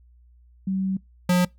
sine / square tone pair in turn, 190.9 / 179.24 Hz, G3 / F3, -46 / +45 cents, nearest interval minor second, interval 109 cents, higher first, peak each -22 / -17 dBFS, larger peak second, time 0.67-0.97 / 1.29-1.45 s, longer first, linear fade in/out 5 ms, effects noise-tail reverb RT60 0.2 s tail -25 dB re dry + added 60 Hz sine -51 dBFS peak until 1.58 s

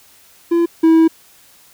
triangle tone pair in turn, 339.3 / 324.6 Hz, F4 / E4, -50 / -27 cents, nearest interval minor second, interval 77 cents, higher first, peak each -9 / -5 dBFS, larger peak second, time 0.51-0.66 / 0.83-1.08 s, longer second, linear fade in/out 10 ms, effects white hiss -48 dBFS RMS until 1.73 s

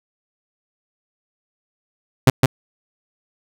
sawtooth tone with echo, 130.8 Hz, C3, in tune, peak -3 dBFS, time 2.27-2.3 s, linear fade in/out 5 ms, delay 160 ms, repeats 1, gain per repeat -2 dB, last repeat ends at 2.46 s, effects none

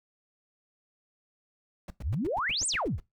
brown noise bursts, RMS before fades -39 dBFS, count 10, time 1.88-3.001 s, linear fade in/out 2 ms, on 23 ms, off 99 ms
sine exponential two-way sweep, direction up then down, 49.71 to 9180 to 49.71 Hz, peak -27 dBFS, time 2.02-2.99 s, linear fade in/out 50 ms, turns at 2.67 s
effects noise-tail reverb RT60 0.2 s tail -19 dB re dry

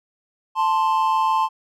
triangle tone pair together, 880 / 1046.5 Hz, A5 / C6, 0 / 0 cents, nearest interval minor third, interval 300 cents, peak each -17 dBFS, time 0.55-1.49 s, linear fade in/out 50 ms, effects tanh soft clip ceiling -8 dBFS

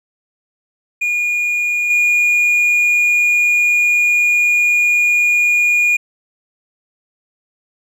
triangle tone with level steps, 2436 Hz, D#7, 37 cents flat, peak -13 / -9 dBFS, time 1.01-5.97 s, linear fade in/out 10 ms, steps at 1.9 s, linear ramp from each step 5 ms, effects none

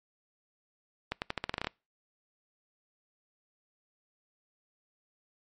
accelerating click train, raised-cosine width 0.3 ms, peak -15 dBFS, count 11, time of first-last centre 1.12-1.671 s, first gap 99 ms, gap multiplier 0.86, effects noise-tail reverb RT60 0.3 s tail -26 dB re dry + MP3 48 kbps

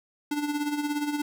square tone with tremolo, 293.7 Hz, D4, in tune, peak -25 dBFS, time 0.31-1.22 s, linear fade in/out 5 ms, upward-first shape sine, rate 17 Hz, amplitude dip 60%, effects none

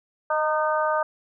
harmonic tone with a mistuned harmonic, 306.2 Hz, D#4, 28 cents flat, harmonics 2 / 3 / 4 / 5, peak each -24 / -26 / -26 / -30 dBFS, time 0.3-1.03 s, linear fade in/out 5 ms, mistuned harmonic 2, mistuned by +19 cents, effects none

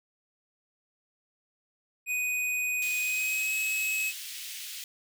square tone with pitch glide, 2490 to 2566 Hz, D#7 to E7, +1 to -47 cents, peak -28 dBFS, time 2.06-4.13 s, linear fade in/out 50 ms, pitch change +52 cents, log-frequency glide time 2.99-3.54 s
pink high-pass noise, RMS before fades -40 dBFS, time 2.82-4.84 s, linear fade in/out 2 ms, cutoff 2400 Hz, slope 24 dB/octave
effects none

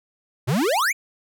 square exponential sweep, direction up, 110.2 to 2473 Hz, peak -19 dBFS, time 0.47-0.93 s, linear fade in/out 20 ms, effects none

